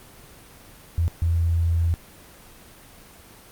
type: tone bursts at uneven times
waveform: sine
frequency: 83.9 Hz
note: E2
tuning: 31 cents sharp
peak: -18 dBFS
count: 2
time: 0.98-1.08 / 1.22-1.94 s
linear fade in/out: 0 ms
effects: pink hiss -47 dBFS RMS until 3.51 s + Opus 24 kbps